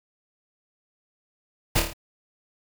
pink noise with echo, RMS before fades -20 dBFS, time 1.75-1.8 s, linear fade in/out 10 ms, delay 27 ms, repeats 5, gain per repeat -4 dB, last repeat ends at 1.935 s, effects none

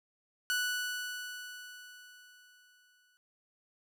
sawtooth tone with exponential decay, 1480 Hz, F#6, in tune, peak -25 dBFS, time 0.5-3.17 s, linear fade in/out 0 ms, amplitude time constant 580 ms, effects none

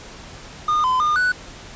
triangle tone with pitch steps, 1221 / 1020 / 1214 / 1485 Hz, D#6 / C6 / D#6 / F#6, -33 / -44 / -43 / +6 cents, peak -14 dBFS, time 0.68-1.32 s, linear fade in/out 5 ms, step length 160 ms, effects pink hiss -39 dBFS RMS until 1.75 s + resampled to 16000 Hz

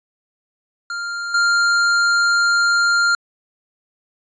square tone with level steps, 1397 Hz, F6, in tune, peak -24 / -14 dBFS, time 0.9-3.15 s, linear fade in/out 2 ms, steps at 1.34 s, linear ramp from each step 5 ms, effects resampled to 16000 Hz

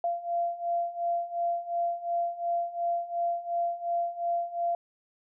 sine beating tone pair, 687 / 689.8 Hz, F5 / F5, -29 / -22 cents, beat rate 2.8 Hz, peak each -32 / -29 dBFS, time 0.04-4.75 s, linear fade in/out 2 ms, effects none

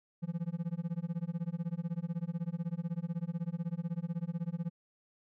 triangle tone with tremolo, 169.8 Hz, F3, 48 cents flat, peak -28 dBFS, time 0.22-4.7 s, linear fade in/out 20 ms, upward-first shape sine, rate 16 Hz, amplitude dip 100%, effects none

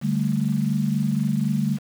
sine chord, D suspended fourth, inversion none, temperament equal, 146.83 / 196 / 220 Hz, D3 / G3 / A3, 0 / 0 / 0 cents, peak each -24 dBFS, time 0.01-1.79 s, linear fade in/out 50 ms, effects 7-bit

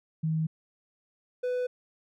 sine / triangle tone pair in turn, 158.9 / 498 Hz, D#3 / B4, +37 / +14 cents, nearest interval octave + minor sixth, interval 1977 cents, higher second, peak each -25 dBFS, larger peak neither, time 0.23-0.47 / 1.43-1.67 s, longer neither, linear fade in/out 10 ms, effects none

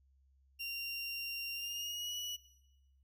30% pulse tone with pitch glide, 2770 to 2935 Hz, F7 to F#7, -15 to -15 cents, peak -36 dBFS, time 0.59-2.37 s, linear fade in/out 20 ms, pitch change +100 cents, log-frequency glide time 1.54-2.16 s, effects noise-tail reverb RT60 1.0 s tail -18 dB re dry + added 67 Hz sine -66 dBFS peak until 3.03 s

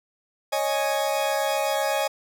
40% pulse chord, C# suspended second, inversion none, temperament equal, 554.4 / 622.3 / 830.6 Hz, C#5 / D#5 / G#5, 0 / 0 / 0 cents, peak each -26 dBFS, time 0.52-2.08 s, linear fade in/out 10 ms, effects none

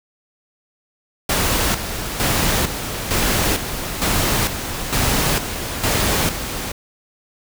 pink noise with tremolo, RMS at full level -18 dBFS, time 1.29-6.72 s, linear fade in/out 5 ms, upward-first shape square, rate 1.1 Hz, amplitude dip 60%, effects none

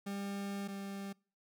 40% pulse tone pair in turn, 199.3 / 197.58 Hz, G3 / G3, +29 / +14 cents, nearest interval unison, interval 15 cents, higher first, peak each -37 / -40 dBFS, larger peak first, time 0.06-0.68 / 0.68-1.13 s, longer first, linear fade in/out 10 ms, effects noise-tail reverb RT60 0.4 s tail -26 dB re dry

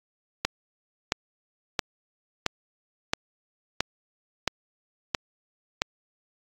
click train, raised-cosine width 0.2 ms, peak -5 dBFS, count 9, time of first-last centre 0.45-5.819 s, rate 1.49 Hz, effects AAC 64 kbps

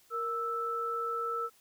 sine tone pair together, 466.2 / 1318.6 Hz, A#4 / E6, 0 / 0 cents, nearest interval octave + tritone, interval 1800 cents, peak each -37 / -32 dBFS, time 0.1-1.5 s, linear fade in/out 50 ms, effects white hiss -64 dBFS RMS until 1.6 s

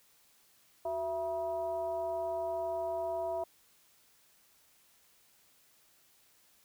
sine tone with frequency modulation, 667 Hz, E5, 20 cents sharp, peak -32 dBFS, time 0.85-3.44 s, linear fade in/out 5 ms, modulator 294 Hz, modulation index 0.68, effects white hiss -66 dBFS RMS until 6.64 s

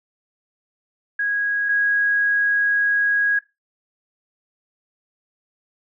sine tone pair in turn, 1650 / 1650 Hz, G#6 / G#6, -12 / -12 cents, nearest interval unison, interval 0 cents, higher neither, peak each -19 / -16 dBFS, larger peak second, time 1.19-1.69 / 1.69-3.39 s, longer second, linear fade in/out 5 ms, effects noise-tail reverb RT60 0.2 s tail -17 dB re dry

